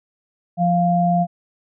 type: tone pair together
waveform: sine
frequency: 174.61 / 698 Hz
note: F3 / F5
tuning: 0 / -1 cents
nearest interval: 2 octaves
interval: 2399 cents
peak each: -17 dBFS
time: 0.57-1.27 s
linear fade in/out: 50 ms
effects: none